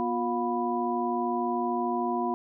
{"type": "tone cluster", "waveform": "sine", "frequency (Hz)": [242.5, 355.9, 712, 987], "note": ["B3", "F4", "F5", "B5"], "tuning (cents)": [-31, 33, 33, -1], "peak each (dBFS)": -31, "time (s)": [0, 2.34], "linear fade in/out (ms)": 0, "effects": []}